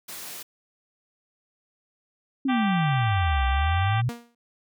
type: high-pass noise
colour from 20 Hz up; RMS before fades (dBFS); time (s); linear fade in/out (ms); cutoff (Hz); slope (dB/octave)
white; -38; 0.08-0.43; 10; 130; 12
type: exponential two-way sweep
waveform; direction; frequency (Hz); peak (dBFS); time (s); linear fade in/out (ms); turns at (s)
sine; down then up; 277.2 to 62.6 to 127.5; -21; 2.45-4.09; 5; 3.46
type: harmonic tone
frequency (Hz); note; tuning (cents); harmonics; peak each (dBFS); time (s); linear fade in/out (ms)
391.2; G4; -4; 2 / 3 / 4 / 5 / 6 / 7 / 8 / 9; -28 / -32 / -34 / -36 / -38 / -39 / -40 / -41; 2.48-4.02; 20
type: tone with exponential decay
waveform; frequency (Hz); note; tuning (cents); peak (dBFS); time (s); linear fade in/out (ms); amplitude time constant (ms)
sawtooth; 236.6; A#3; +26; -25; 4.09-4.35; 2; 56
effects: none